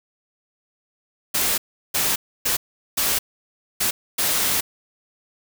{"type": "noise bursts at uneven times", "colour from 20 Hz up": "white", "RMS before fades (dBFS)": -21, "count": 6, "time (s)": [[1.34, 1.58], [1.94, 2.16], [2.45, 2.57], [2.97, 3.19], [3.8, 3.91], [4.18, 4.61]], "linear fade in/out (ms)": 10, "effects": []}